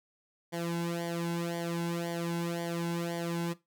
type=tone with flanger; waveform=sawtooth; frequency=170 Hz; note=F3; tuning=46 cents flat; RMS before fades=-34 dBFS; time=0.52-3.54 s; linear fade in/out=20 ms; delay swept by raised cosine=0.76 to 1.67 ms; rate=1.9 Hz; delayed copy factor=-0.9; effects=noise-tail reverb RT60 0.2 s tail -17 dB re dry